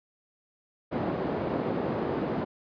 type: band-pass noise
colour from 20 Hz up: white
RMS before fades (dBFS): -30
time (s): 0.91-2.45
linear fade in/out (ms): 20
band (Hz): 140 to 490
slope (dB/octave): 12
effects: resampled to 11025 Hz

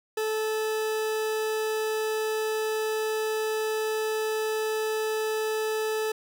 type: tone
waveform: 40% pulse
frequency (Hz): 435.3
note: A4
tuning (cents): -19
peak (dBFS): -25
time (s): 0.17-6.12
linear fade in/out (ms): 5
effects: none

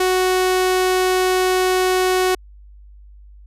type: tone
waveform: sawtooth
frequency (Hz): 370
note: F#4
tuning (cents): 0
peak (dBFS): -11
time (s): 0-2.35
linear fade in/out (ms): 5
effects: added 50 Hz sine -40 dBFS peak until 3.46 s + resampled to 32000 Hz

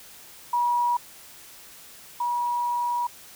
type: tone pair in turn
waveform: sine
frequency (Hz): 963 / 963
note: B5 / B5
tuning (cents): -44 / -44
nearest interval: unison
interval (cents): 0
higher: neither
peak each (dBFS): -20 / -23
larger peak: first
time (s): 0.53-0.97 / 2.2-3.07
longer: second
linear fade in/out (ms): 5
effects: white hiss -47 dBFS RMS until 3.35 s

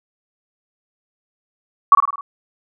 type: tone with echo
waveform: sine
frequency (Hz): 1128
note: C#6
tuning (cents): +30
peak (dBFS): -4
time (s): 1.92-1.95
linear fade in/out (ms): 2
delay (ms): 52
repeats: 5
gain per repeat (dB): -5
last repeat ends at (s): 2.21
effects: none

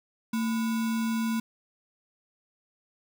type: tone with sample-and-hold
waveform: sine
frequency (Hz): 225.9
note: A3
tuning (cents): +46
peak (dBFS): -25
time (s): 0.33-1.4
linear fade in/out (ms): 5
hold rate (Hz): 1225
effects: none

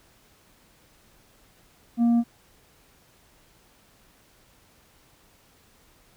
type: tone with tanh clipping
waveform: sine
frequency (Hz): 235.2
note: A#3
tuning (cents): +16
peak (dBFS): -18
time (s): 1.97-2.24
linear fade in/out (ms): 50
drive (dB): 4
effects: pink hiss -59 dBFS RMS until 6.16 s

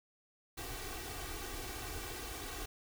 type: noise with comb filter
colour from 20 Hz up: pink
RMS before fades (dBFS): -43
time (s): 0.57-2.66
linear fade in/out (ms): 10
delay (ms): 2.6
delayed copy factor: +0.95
effects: none

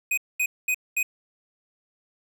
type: tone bursts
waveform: square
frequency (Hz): 2500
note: D#7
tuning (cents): +8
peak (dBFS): -22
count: 4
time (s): 0.11-1.03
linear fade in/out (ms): 5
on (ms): 65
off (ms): 220
effects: none

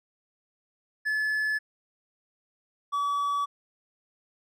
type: tone pair in turn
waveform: triangle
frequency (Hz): 1723 / 1142.9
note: A6 / D6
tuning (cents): -37 / -47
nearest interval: perfect fifth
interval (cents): 710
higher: first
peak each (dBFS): -23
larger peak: neither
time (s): 1.05-1.59 / 2.92-3.46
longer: neither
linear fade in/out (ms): 20
effects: none

